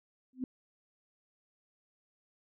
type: tone with exponential growth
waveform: sine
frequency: 256.5 Hz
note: C4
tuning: 34 cents flat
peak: -28 dBFS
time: 0.33-0.44 s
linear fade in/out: 2 ms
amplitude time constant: 23 ms
effects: none